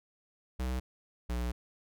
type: tone pair in turn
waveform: square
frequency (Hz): 63.4 / 60.26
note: B1 / B1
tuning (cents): +46 / -42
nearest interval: minor second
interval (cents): 88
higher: first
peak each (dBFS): -32 / -32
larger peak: neither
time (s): 0.59-0.8 / 1.29-1.52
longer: second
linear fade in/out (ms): 10
effects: none